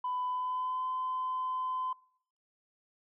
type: tone with pitch glide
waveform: sine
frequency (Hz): 1000 to 1023.4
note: B5 to C6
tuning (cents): +21 to -39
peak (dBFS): -30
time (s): 0.04-1.93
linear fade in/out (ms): 5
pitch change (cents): +40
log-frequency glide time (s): 0.26-0.87
effects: noise-tail reverb RT60 0.7 s tail -26 dB re dry + tanh soft clip ceiling -27 dBFS

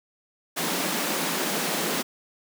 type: high-pass noise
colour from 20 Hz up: pink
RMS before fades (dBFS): -27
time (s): 0.56-2.03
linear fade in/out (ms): 20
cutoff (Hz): 160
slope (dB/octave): 96
effects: none

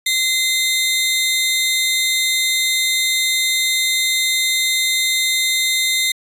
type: tone pair together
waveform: sawtooth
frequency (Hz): 2067 / 3683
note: C7 / A#7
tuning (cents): -22 / -22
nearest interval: minor seventh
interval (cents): 1000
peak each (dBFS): -15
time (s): 0.06-6.12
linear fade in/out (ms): 5
effects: resampled to 32000 Hz

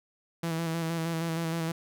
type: tone with vibrato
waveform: sawtooth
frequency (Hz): 164.81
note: E3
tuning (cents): 0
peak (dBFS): -25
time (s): 0.43-1.72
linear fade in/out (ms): 5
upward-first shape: square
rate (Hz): 6.4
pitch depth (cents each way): 26
effects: none

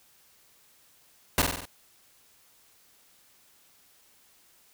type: noise with echo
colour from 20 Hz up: pink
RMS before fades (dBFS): -22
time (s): 1.38-1.42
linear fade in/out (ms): 2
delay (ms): 47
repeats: 5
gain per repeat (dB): -4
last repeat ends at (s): 1.655
effects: white hiss -61 dBFS RMS until 4.73 s

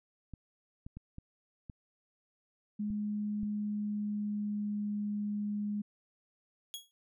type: clicks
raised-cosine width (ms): 5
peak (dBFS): -32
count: 7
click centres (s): 0.337 / 0.865 / 0.97 / 1.184 / 1.698 / 2.904 / 3.432
type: tone with pitch glide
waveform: sine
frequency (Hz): 208.8 to 207.2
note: G#3 to G#3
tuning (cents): +10 to -4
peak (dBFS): -32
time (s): 2.79-5.82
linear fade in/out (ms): 10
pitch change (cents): -14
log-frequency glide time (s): 3.5-4.97
type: tone with exponential decay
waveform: sawtooth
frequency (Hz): 3322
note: G#7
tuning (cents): 0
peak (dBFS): -33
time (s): 6.74-6.91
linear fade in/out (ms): 0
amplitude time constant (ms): 35
effects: none

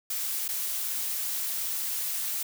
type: noise with dropouts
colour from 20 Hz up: blue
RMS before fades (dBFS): -31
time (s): 0.1-2.43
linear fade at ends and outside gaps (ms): 5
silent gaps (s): 0.481-0.487
effects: none

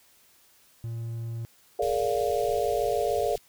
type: tone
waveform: triangle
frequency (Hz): 115.3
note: A#2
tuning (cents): -19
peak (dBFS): -29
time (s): 0.84-1.45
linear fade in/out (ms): 0
type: chord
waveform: sine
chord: Bb dominant seventh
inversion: third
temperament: just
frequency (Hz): 419.5 / 466.2 / 582.7 / 699.2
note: Ab4 / Bb4 / D5 / F5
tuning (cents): +17 / 0 / -14 / +2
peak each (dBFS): -29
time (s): 1.79-3.36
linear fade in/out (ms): 5
type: band-stop noise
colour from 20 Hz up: pink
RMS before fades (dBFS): -42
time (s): 1.82-3.38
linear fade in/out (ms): 2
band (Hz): 130 to 2400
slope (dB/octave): 24
effects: white hiss -60 dBFS RMS until 3.48 s

